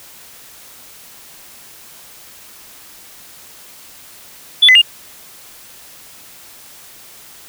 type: tone with pitch steps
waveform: sine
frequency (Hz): 3456 / 2020 / 2830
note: A7 / B6 / F7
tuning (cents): -32 / +39 / +22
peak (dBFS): -3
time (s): 4.62-4.818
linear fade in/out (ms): 10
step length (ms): 66
effects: tanh soft clip ceiling 0 dBFS + white hiss -40 dBFS RMS until 7.48 s